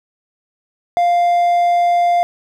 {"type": "tone", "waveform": "triangle", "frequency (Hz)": 698.5, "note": "F5", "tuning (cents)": 0, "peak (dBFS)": -9, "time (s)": [0.97, 2.23], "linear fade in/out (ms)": 0, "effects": []}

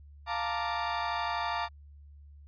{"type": "chord", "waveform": "35% pulse", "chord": "Bb major seventh", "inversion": "second", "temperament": "equal", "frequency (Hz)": [698.5, 880, 932.3, 1174.7], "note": ["F5", "A5", "Bb5", "D6"], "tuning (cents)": [0, 0, 0, 0], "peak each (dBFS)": -34, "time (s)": [0.26, 1.69], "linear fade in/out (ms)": 50, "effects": ["added 72 Hz sine -49 dBFS peak until 2.47 s", "resampled to 11025 Hz"]}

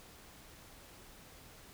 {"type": "silence", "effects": ["pink hiss -56 dBFS RMS until 1.73 s"]}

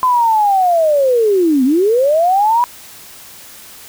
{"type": "linear two-way sweep", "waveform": "sine", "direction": "down then up", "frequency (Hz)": [1029, 246.7, 986], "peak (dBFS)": -9, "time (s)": [0.03, 2.64], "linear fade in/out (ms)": 0, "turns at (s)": 1.64, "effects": ["white hiss -37 dBFS RMS until 3.88 s"]}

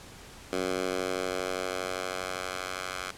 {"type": "tone with high-pass filter sweep", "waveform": "10% pulse", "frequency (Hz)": 92.5, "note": "F#2", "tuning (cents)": 0, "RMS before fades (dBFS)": -33, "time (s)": [0.53, 3.11], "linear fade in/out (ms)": 0, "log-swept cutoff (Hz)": [320, 1100], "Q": 1, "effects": ["pink hiss -48 dBFS RMS until 3.17 s", "low-pass 10000 Hz 12 dB/octave"]}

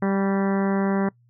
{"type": "harmonic tone with a mistuned harmonic", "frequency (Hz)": 196, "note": "G3", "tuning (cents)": 0, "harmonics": [1, 2, 3, 4, 5, 6, 7, 8, 9, 10], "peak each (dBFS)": [-21, -27, -31, -33, -35, -37, -38, -39, -40, -41], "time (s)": [0.02, 1.09], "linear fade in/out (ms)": 5, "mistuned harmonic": 6, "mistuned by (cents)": -30, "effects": ["noise-tail reverb RT60 0.1 s tail -23 dB re dry", "added 120 Hz sine -56 dBFS peak until 1.29 s"]}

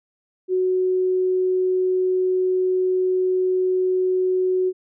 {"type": "tone", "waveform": "sine", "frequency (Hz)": 370, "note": "F#4", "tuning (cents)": 0, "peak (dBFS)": -17, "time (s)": [0.48, 4.73], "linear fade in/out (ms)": 50, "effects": []}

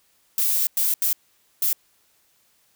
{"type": "noise bursts at uneven times", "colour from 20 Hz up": "violet", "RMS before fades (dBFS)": -21, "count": 4, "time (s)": [[0.38, 0.67], [0.77, 0.94], [1.02, 1.13], [1.62, 1.73]], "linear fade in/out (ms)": 2, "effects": ["white hiss -63 dBFS RMS until 2.75 s"]}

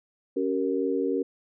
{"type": "chord", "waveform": "sine", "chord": "G diminished", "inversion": "second", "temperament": "equal with one note detuned", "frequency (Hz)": [277.2, 383.3, 466.2], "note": ["Db4", "G4", "Bb4"], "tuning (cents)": [0, -39, 0], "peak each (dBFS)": -28, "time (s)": [0.36, 1.23], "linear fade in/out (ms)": 10, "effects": []}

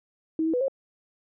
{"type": "tone with pitch steps", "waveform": "sine", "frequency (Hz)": [319.4, 323.5, 494.9, 540], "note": ["D#4", "E4", "B4", "C#5"], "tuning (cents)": [45, -32, 4, -45], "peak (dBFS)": -22, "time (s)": [0.39, 0.682], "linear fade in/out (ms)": 2, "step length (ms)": 73, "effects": []}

